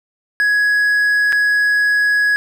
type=tone with dropouts; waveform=triangle; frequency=1672 Hz; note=G#6; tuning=11 cents sharp; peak=-10 dBFS; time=0.4-2.36 s; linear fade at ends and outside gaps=0 ms; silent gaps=1.323-1.328 s; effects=none